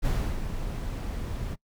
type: noise with ADSR envelope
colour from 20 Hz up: brown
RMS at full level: -24 dBFS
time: 0.02-1.56 s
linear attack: 37 ms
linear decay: 320 ms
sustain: -8 dB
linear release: 28 ms
effects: noise-tail reverb RT60 0.1 s tail -22 dB re dry